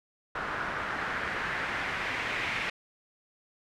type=noise with low-pass filter sweep; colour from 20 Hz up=white; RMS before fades=-33 dBFS; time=0.35-2.7 s; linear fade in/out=5 ms; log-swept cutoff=1400 to 2300 Hz; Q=2.3; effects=none